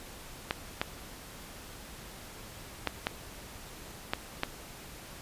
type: clicks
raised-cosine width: 0.3 ms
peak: -12 dBFS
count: 6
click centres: 0.509 / 0.815 / 2.873 / 3.069 / 4.135 / 4.434 s
effects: pink hiss -47 dBFS RMS until 5.21 s + resampled to 32000 Hz